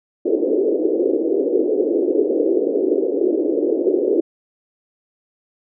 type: band-pass noise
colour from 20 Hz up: pink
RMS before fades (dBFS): -18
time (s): 0.25-4.21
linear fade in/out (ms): 10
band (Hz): 310 to 490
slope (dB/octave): 48
effects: none